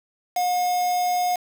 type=tone with quantisation; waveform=triangle; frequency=719 Hz; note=F#5; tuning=50 cents flat; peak=-18 dBFS; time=0.36-1.36 s; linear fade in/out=5 ms; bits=5; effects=none